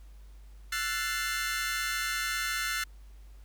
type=chord; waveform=sawtooth; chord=F# half-diminished seventh; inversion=third; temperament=equal with one note detuned; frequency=1345.4 / 1480 / 1760 / 2093 Hz; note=E6 / F#6 / A6 / C7; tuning=+35 / 0 / 0 / 0 cents; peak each=-32 dBFS; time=0.72-2.84 s; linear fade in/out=5 ms; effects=added 50 Hz sine -47 dBFS peak until 3.44 s + pink hiss -65 dBFS RMS until 3.44 s